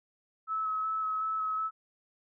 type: tone with vibrato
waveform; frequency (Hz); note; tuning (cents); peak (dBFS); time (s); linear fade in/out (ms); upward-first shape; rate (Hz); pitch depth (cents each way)
sine; 1293; E6; -34; -29; 0.47-1.71; 50; square; 2.7; 13
effects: none